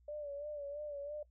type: tone with vibrato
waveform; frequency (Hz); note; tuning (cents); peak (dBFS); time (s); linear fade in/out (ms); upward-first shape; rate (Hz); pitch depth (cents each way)
sine; 582; D5; -16; -40; 0.08-1.23; 5; sine; 3; 56
effects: noise-tail reverb RT60 0.1 s tail -20 dB re dry + added 60 Hz sine -64 dBFS peak until 1.3 s